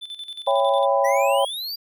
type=tone with tremolo; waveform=triangle; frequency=3520 Hz; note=A7; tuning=in tune; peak=-29 dBFS; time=0.01-0.86 s; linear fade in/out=20 ms; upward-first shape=square; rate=11 Hz; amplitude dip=70%
type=chord; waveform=sine; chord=C# half-diminished seventh; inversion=none; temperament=just; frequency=554.4 / 665.2 / 798.3 / 997.9 Hz; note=C#5 / E5 / G5 / B5; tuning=0 / +16 / +31 / +18 cents; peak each=-19 / -25 / -22 / -24 dBFS; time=0.47-1.45 s; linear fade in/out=5 ms
type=exponential sweep; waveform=square; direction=up; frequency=1900 to 4830 Hz; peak=-28 dBFS; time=1.04-1.76 s; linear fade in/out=10 ms
effects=none